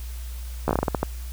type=slowing click train; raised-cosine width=1 ms; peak=-7 dBFS; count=10; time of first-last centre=0.68-1.03 s; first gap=13 ms; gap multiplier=1.26; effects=added 60 Hz sine -31 dBFS peak until 1.32 s + white hiss -46 dBFS RMS until 1.32 s